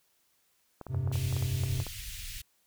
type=clicks; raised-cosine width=1 ms; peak=-27 dBFS; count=12; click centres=0.813 / 0.867 / 0.946 / 1.075 / 1.116 / 1.156 / 1.326 / 1.366 / 1.425 / 1.636 / 1.801 / 1.867 s
type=chord; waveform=triangle; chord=F suspended second; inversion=none; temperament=equal; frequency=87.31 / 98 / 130.81 Hz; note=F2 / G2 / C3; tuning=0 / 0 / 0 cents; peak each=-33 / -31 / -29 dBFS; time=0.88-1.85 s; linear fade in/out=50 ms
type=band-stop noise; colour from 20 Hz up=pink; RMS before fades=-41 dBFS; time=1.12-2.42 s; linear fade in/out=10 ms; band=110 to 2200 Hz; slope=24 dB/octave
effects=white hiss -71 dBFS RMS until 2.66 s